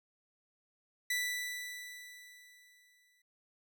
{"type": "tone with exponential decay", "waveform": "sawtooth", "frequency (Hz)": 1975.5, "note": "B6", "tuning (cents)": 0, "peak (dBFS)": -27, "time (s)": [1.1, 3.22], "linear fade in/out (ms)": 5, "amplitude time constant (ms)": 460, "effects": []}